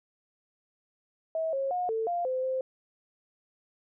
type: tone with pitch steps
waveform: sine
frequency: 645 / 543 / 720 / 446.1 / 697 / 515 / 521 Hz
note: E5 / C#5 / F#5 / A4 / F5 / C5 / C5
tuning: -38 / -36 / -47 / +24 / -4 / -28 / -7 cents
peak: -27 dBFS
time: 1.35-2.61 s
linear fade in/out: 2 ms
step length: 180 ms
effects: none